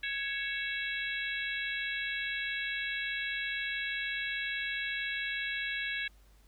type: harmonic tone with a mistuned harmonic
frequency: 554.4 Hz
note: C#5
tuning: in tune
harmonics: 3 / 4 / 5 / 6 / 7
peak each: -36 / -38 / -40 / -42 / -43 dBFS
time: 0.03-6.08 s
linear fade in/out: 5 ms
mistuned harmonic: 5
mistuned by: -64 cents
effects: added 50 Hz sine -58 dBFS peak until 6.47 s + pink hiss -67 dBFS RMS until 6.47 s